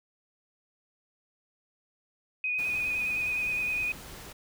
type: tone with vibrato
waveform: sine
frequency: 2489 Hz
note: D#7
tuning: in tune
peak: -27 dBFS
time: 2.44-3.92 s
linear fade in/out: 2 ms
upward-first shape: square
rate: 9.7 Hz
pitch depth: 18 cents each way
type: noise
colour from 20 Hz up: pink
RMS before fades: -45 dBFS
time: 2.58-4.33 s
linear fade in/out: 10 ms
effects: none